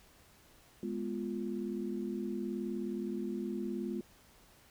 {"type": "chord", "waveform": "sine", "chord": "F diminished", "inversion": "first", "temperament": "equal", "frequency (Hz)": [207.7, 246.9, 349.2], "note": ["Ab3", "Cb4", "F4"], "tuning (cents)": [0, 0, 0], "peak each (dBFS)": [-38, -40, -39], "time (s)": [0.83, 4.01], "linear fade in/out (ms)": 2, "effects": ["pink hiss -62 dBFS RMS until 4.7 s"]}